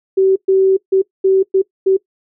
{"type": "tone bursts at uneven times", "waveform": "sine", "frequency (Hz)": 382.9, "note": "G4", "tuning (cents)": -41, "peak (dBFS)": -8, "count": 6, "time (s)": [[0.17, 0.36], [0.48, 0.77], [0.92, 1.02], [1.24, 1.43], [1.54, 1.62], [1.86, 1.97]], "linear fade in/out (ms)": 10, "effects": ["noise-tail reverb RT60 0.1 s tail -20 dB re dry"]}